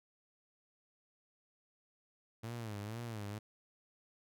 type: tone with vibrato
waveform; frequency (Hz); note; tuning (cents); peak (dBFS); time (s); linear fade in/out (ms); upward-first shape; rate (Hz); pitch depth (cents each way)
sawtooth; 110; A2; 0; -37; 2.43-3.39; 10; sine; 2.1; 140
effects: none